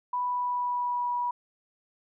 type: tone with pitch glide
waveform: sine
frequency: 987.8 to 972.5 Hz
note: B5 to B5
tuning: 0 to -27 cents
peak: -26 dBFS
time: 0.13-1.31 s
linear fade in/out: 5 ms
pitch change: -27 cents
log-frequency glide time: 0.24-1.12 s
effects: none